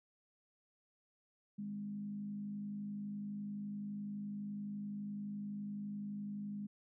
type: tone with frequency modulation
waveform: sine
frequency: 204.5 Hz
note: G#3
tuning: 26 cents flat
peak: -40 dBFS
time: 1.58-6.67 s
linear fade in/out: 10 ms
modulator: 51.8 Hz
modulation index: 0.38
effects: none

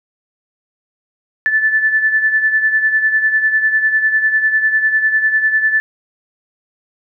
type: beating tone pair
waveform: sine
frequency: 1749 / 1759 Hz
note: A6 / A6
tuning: -11 / -1 cents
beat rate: 10 Hz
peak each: -12 / -19 dBFS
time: 1.46-5.8 s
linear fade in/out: 0 ms
effects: none

